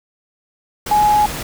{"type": "tone in noise", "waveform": "sine", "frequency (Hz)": 839, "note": "G#5", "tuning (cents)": 17, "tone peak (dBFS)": -10, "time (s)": [0.91, 1.26], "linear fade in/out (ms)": 5, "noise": "pink", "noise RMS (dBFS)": -26, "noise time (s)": [0.86, 1.43], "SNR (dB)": 13, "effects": []}